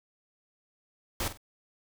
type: noise with echo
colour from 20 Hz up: pink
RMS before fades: -31 dBFS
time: 1.2-1.28 s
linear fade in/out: 2 ms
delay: 47 ms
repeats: 2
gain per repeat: -11 dB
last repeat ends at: 1.374 s
effects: none